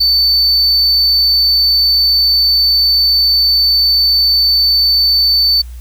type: tone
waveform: triangle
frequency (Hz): 4527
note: C#8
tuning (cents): +36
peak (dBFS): -7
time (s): 0-5.62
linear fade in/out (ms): 10
effects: added 60 Hz sine -26 dBFS peak until 5.8 s + white hiss -46 dBFS RMS until 5.8 s